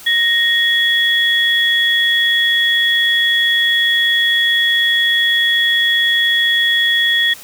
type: tone pair together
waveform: sine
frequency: 1864.7 / 3361 Hz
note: A#6 / G#7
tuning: 0 / +20 cents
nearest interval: minor seventh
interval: 1020 cents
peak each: -14 dBFS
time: 0.06-7.34 s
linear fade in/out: 10 ms
effects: white hiss -37 dBFS RMS until 7.43 s